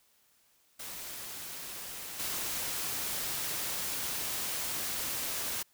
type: noise with level steps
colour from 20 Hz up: white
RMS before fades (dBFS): -42 / -35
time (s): 0.79-5.63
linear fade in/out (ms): 10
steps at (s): 2.19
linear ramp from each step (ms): 10
effects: white hiss -68 dBFS RMS until 5.73 s